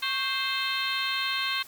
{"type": "harmonic tone with a mistuned harmonic", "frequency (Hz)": 523.3, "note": "C5", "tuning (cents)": 0, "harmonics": [2, 3, 4, 5, 6, 7, 8], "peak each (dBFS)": [-34, -34, -34, -34, -34, -34, -34], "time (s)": [0.02, 1.63], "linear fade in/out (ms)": 10, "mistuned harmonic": 2, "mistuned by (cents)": 84, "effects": ["white hiss -49 dBFS RMS until 1.67 s"]}